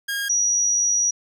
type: tone pair in turn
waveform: sawtooth / sine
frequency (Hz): 1627 / 5798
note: G#6 / F#8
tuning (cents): -36 / -36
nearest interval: octave + minor seventh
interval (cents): 2200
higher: second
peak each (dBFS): -20 / -17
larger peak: second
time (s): 0.08-0.29 / 0.29-1.11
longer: second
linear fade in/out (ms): 10
effects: none